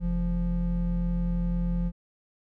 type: tone pair together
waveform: triangle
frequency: 43.87 / 173.4 Hz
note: F1 / F3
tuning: +9 / -12 cents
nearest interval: 2 octaves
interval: 2379 cents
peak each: -25 dBFS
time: 0-1.92 s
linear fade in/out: 50 ms
effects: none